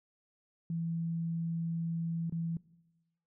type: tone with dropouts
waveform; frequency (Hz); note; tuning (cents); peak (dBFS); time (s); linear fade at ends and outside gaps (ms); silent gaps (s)
sine; 166.2; E3; +15; -32; 0.7-2.57; 2; 2.297-2.323
effects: noise-tail reverb RT60 1.0 s tail -20 dB re dry